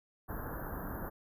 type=band-stop noise; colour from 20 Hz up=pink; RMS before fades=-40 dBFS; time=0.28-1.1 s; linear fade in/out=20 ms; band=1700 to 12000 Hz; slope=96 dB/octave; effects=resampled to 32000 Hz